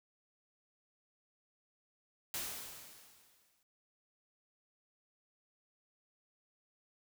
white noise with exponential decay, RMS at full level -38 dBFS, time 2.34-3.63 s, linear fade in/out 1 ms, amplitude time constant 280 ms, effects none

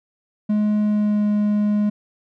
triangle tone with pitch glide, 210.5 to 208.4 Hz, G#3 to G#3, +24 to +6 cents, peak -14 dBFS, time 0.49-1.9 s, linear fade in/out 10 ms, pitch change -18 cents, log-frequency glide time 0.8-1.26 s, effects none

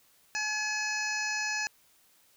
harmonic tone, 850 Hz, G#5, 40 cents sharp, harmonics 1 / 2 / 3 / 5 / 6 / 7 / 8, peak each -39 / -33 / -35 / -42 / -39 / -39 / -43 dBFS, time 0.35-1.67 s, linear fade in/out 0 ms, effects white hiss -64 dBFS RMS until 2.36 s

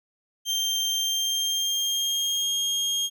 30% pulse tone with pitch glide, 3161 to 3240 Hz, G7 to G#7, +14 to -43 cents, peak -21 dBFS, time 0.45-3.1 s, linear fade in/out 50 ms, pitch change +43 cents, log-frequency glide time 0.92-2.45 s, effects none

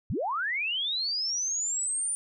sine linear sweep, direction up, 61.74 to 9340 Hz, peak -27 dBFS, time 0.1-2.15 s, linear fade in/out 0 ms, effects none

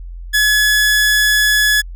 sawtooth tone, 1700 Hz, G#6, 40 cents sharp, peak -7 dBFS, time 0.33-1.82 s, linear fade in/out 20 ms, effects added 43 Hz sine -27 dBFS peak until 1.95 s

